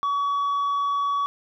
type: tone with tanh clipping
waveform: sine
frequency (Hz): 1132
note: C#6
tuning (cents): +36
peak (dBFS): -22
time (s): 0.03-1.26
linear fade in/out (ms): 0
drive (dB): 3
effects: none